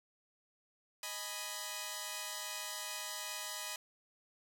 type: chord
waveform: 5% pulse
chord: G# minor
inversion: second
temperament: equal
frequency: 622.3 / 830.6 / 987.8 Hz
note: D#5 / G#5 / B5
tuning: 0 / 0 / 0 cents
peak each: -34 / -35 / -31 dBFS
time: 1.03-3.76 s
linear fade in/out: 2 ms
effects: none